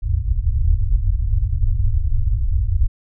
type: low-pass noise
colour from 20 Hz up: pink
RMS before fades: -17 dBFS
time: 0.02-2.88 s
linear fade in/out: 20 ms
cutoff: 110 Hz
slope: 96 dB/octave
effects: none